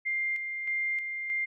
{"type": "tone with tremolo", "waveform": "sine", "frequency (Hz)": 2100, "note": "C7", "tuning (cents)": 6, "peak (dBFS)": -27, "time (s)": [0.05, 1.46], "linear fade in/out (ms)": 20, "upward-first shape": "square", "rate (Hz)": 1.6, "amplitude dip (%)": 45, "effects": []}